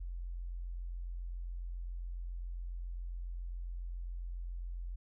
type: tone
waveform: sine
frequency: 43.65 Hz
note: F1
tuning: in tune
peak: -38 dBFS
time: 0-4.96 s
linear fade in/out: 10 ms
effects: none